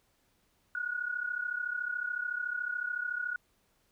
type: tone pair together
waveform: sine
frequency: 1446.2 / 1480 Hz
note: F#6 / F#6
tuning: -40 / 0 cents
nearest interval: unison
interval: 40 cents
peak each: -34 / -36 dBFS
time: 0.75-3.36 s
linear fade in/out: 2 ms
effects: pink hiss -72 dBFS RMS until 3.91 s